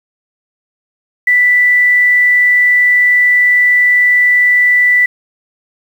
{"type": "tone with quantisation", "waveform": "sine", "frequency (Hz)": 1975.5, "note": "B6", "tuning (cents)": 0, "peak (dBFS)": -6, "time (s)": [1.27, 5.06], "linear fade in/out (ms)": 5, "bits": 6, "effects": []}